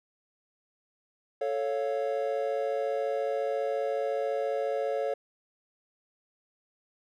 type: chord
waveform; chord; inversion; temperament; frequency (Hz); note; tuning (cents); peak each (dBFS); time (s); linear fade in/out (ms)
triangle; A augmented; none; equal; 440 / 554.4 / 698.5; A4 / C#5 / E#5; 0 / 0 / 0; -30 / -28 / -33; 1.41-5.14; 5
effects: none